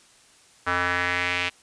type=tone with band-pass filter sweep; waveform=square; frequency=89 Hz; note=F2; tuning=33 cents sharp; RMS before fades=-25 dBFS; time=0.66-1.5 s; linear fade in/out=20 ms; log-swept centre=1400 to 2600 Hz; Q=2.7; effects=white hiss -55 dBFS RMS until 1.62 s + resampled to 22050 Hz